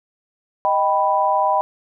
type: chord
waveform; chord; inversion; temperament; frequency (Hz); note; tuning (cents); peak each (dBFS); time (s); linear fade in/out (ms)
sine; Eb augmented; none; equal; 622.3 / 784 / 987.8; Eb5 / G5 / B5; 0 / 0 / 0; -21 / -19 / -18; 0.65-1.61; 0
effects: none